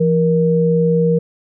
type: tone pair together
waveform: sine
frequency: 168.7 / 471.1 Hz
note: E3 / A#4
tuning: +40 / +18 cents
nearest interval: octave + tritone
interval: 1778 cents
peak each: -14 dBFS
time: 0-1.19 s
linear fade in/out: 10 ms
effects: none